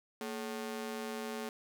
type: ring-modulated tone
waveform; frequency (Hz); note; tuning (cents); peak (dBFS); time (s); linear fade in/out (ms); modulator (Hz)
sawtooth; 329.6; E4; 0; -31; 0.21-1.49; 0; 99.6
effects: none